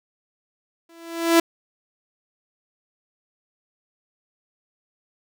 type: tone with exponential growth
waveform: sawtooth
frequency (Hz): 333.8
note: E4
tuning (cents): +22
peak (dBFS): -7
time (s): 0.89-1.4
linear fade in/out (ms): 5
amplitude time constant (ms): 110
effects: none